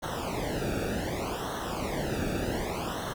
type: noise with flanger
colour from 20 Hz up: brown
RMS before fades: -32 dBFS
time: 0.02-3.14 s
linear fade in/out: 20 ms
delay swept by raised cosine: 0.41 to 0.98 ms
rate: 0.66 Hz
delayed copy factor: -1
effects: none